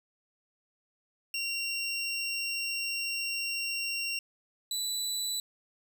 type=tone pair in turn; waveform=25% pulse; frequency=2754 / 3966 Hz; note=F7 / B7; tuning=-25 / +7 cents; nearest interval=tritone; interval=632 cents; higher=second; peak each=-27 dBFS; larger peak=neither; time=1.34-4.19 / 4.71-5.4 s; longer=first; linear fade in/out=2 ms; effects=none